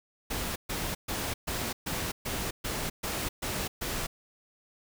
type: noise bursts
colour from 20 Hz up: pink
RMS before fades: -33 dBFS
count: 10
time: 0.3-4.07 s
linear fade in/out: 10 ms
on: 260 ms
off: 130 ms
effects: none